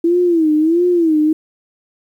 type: tone with vibrato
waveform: sine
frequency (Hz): 329.6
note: E4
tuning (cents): 0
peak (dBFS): -10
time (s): 0.04-1.33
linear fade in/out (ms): 5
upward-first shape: sine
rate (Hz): 1.5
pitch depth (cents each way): 140
effects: 8-bit